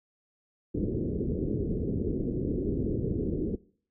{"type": "low-pass noise", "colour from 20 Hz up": "white", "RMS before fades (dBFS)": -30, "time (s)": [0.74, 3.56], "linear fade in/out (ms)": 10, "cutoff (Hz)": 430, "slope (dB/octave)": 48, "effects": ["noise-tail reverb RT60 0.5 s tail -21 dB re dry"]}